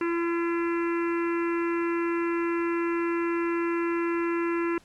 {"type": "harmonic tone", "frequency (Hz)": 339.5, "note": "F4", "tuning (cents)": -49, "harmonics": [1, 3, 4, 5, 6, 7, 8], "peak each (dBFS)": [-25, -35, -37, -39, -41, -42, -43], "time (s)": [0.01, 4.78], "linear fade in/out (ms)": 2, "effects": ["pink hiss -58 dBFS RMS until 4.84 s", "low-pass 9000 Hz 12 dB/octave"]}